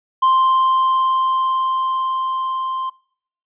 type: tone with level ramp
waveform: triangle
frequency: 1047 Hz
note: C6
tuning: 1 cent sharp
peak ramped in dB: -9 to -19 dBFS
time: 0.22-2.9 s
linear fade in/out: 10 ms
effects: noise-tail reverb RT60 0.6 s tail -24 dB re dry + resampled to 8000 Hz